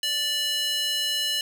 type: tone with high-pass filter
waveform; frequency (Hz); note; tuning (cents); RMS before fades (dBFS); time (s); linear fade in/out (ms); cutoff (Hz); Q
square; 587.3; D5; 0; -26; 0.03-1.41; 2; 3100; 2.7
effects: none